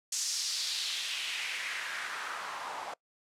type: noise with band-pass filter sweep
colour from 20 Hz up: white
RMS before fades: -36 dBFS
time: 0.12-2.94 s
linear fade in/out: 5 ms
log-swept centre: 6400 to 800 Hz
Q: 2.3
effects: noise-tail reverb RT60 0.1 s tail -24 dB re dry + low-pass 11000 Hz 12 dB/octave